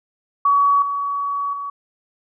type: tone with level steps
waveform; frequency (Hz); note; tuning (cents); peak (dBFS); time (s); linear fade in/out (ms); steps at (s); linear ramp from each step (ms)
sine; 1131; C#6; +34; -12 / -20 / -25; 0.45-1.7; 5; 0.82 / 1.53; 2
effects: none